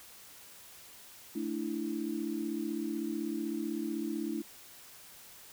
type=chord; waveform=sine; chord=A suspended fourth; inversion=none; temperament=equal; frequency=220 / 293.7 / 329.6 Hz; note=A3 / D4 / E4; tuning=0 / 0 / 0 cents; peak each=-38 / -37 / -36 dBFS; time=1.35-4.42 s; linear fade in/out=10 ms; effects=white hiss -53 dBFS RMS until 5.52 s